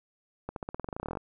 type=accelerating click train; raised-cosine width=1 ms; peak=-21 dBFS; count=18; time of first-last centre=0.49-1.172 s; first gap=72 ms; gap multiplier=0.92; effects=none

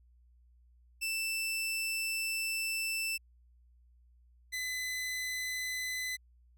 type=tone pair in turn; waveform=sawtooth; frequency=2660 / 2014 Hz; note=E7 / B6; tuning=+15 / +33 cents; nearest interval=perfect fourth; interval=482 cents; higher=first; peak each=-29 / -31 dBFS; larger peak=first; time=1.01-3.18 / 4.52-6.17 s; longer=first; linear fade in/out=20 ms; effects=added 60 Hz sine -60 dBFS peak until 6.57 s

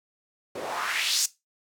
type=noise with band-pass filter sweep; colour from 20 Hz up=white; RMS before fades=-28 dBFS; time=0.55-1.26 s; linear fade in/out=5 ms; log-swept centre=370 to 7100 Hz; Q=2.3; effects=noise-tail reverb RT60 0.2 s tail -17 dB re dry

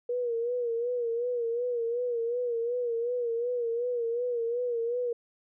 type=tone with vibrato; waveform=sine; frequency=476.8 Hz; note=A#4; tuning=39 cents sharp; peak=-27 dBFS; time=0.09-5.13 s; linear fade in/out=5 ms; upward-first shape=sine; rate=2.7 Hz; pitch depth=67 cents each way; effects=none

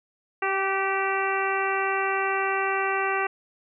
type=harmonic tone with a mistuned harmonic; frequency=388.8 Hz; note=G4; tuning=14 cents flat; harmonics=1 / 2 / 3 / 4 / 5 / 6 / 7; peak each=-29 / -29 / -29 / -31 / -31 / -34 / -34 dBFS; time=0.42-3.27 s; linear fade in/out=5 ms; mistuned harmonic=4; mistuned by=-21 cents; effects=none

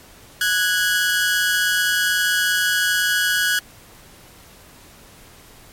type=tone pair together; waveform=sawtooth; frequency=1475 / 1652.4 Hz; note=F#6 / G#6; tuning=-6 / -9 cents; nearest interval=major second; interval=197 cents; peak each=-16 dBFS; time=0.41-3.59 s; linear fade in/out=2 ms; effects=pink hiss -46 dBFS RMS until 5.72 s + MP3 64 kbps

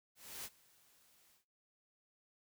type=noise with ADSR envelope; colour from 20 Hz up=white; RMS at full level=-45 dBFS; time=0.15-1.45 s; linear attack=300 ms; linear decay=41 ms; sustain=-24 dB; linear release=120 ms; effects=noise-tail reverb RT60 0.3 s tail -21 dB re dry

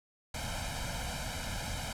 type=noise with comb filter; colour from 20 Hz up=pink; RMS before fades=-37 dBFS; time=0.34-1.93 s; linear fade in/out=5 ms; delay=1.3 ms; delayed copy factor=+0.9; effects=low-pass 10000 Hz 12 dB/octave

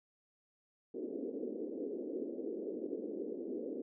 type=band-pass noise; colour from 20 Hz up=white; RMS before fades=-41 dBFS; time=0.94-3.82 s; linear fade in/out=5 ms; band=240 to 470 Hz; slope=48 dB/octave; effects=none

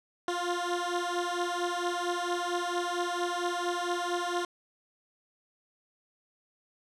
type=beating tone pair; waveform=15% pulse; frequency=349.2 / 353.6 Hz; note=F4 / F4; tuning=0 / +22 cents; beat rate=4.4 Hz; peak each=-26 dBFS; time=0.28-4.45 s; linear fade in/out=2 ms; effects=low-pass 8000 Hz 12 dB/octave

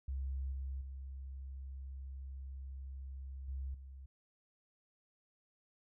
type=tone with level steps; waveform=sine; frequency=66.9 Hz; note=C2; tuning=39 cents sharp; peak=-36 / -38 / -43 / -38 / -48 dBFS; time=0.08-4.06 s; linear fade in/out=5 ms; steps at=0.52 / 0.81 / 3.48 / 3.74 s; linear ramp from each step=5 ms; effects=none

